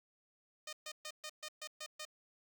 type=tone bursts; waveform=5% pulse; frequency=613 Hz; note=D#5; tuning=26 cents flat; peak=-32 dBFS; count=8; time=0.67-2.052 s; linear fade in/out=5 ms; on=59 ms; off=130 ms; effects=none